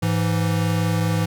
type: tone pair together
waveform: square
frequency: 104.7 / 166.2 Hz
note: G#2 / E3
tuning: +15 / +15 cents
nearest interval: minor sixth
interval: 800 cents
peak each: -22 dBFS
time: 0.02-1.26 s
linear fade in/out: 10 ms
effects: none